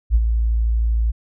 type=tone with ADSR envelope; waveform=sine; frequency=56.4 Hz; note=A1; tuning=44 cents sharp; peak=-9 dBFS; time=0.1-1.12 s; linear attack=50 ms; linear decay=42 ms; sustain=-6 dB; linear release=19 ms; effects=none